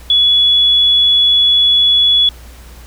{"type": "tone", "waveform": "sine", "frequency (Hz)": 3396, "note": "G#7", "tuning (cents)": 38, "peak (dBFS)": -7, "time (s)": [0.1, 2.29], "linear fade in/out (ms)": 2, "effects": ["added 60 Hz sine -34 dBFS peak until 2.86 s", "pink hiss -41 dBFS RMS until 2.86 s"]}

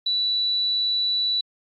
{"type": "tone", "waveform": "sine", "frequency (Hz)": 3951, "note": "B7", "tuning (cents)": 0, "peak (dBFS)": -20, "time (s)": [0.06, 1.41], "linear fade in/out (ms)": 5, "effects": ["AAC 48 kbps"]}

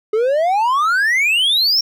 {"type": "exponential sweep", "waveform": "triangle", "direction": "up", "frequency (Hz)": [417.2, 5590], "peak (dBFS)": -11, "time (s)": [0.13, 1.81], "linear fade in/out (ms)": 5, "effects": []}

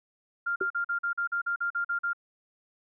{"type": "tone bursts", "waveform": "sine", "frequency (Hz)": 1397, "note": "F6", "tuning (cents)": 0, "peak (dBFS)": -26, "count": 12, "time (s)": [0.46, 2.133], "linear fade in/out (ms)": 10, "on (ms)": 100, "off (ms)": 43}
{"type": "tone with exponential decay", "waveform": "sine", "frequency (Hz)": 382.1, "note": "G4", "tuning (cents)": -44, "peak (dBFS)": -25, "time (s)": [0.61, 0.69], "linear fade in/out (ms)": 2, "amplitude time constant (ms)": 16}
{"effects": []}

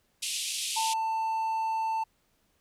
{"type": "band-pass noise", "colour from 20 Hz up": "pink", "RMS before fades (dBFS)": -33, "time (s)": [0.22, 0.94], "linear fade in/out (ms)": 10, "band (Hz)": [2600, 11000], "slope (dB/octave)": 48}
{"type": "tone", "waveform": "triangle", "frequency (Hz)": 890, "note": "A5", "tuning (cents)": 20, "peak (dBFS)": -25, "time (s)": [0.76, 2.04], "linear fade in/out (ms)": 10}
{"effects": ["pink hiss -71 dBFS RMS until 2.6 s"]}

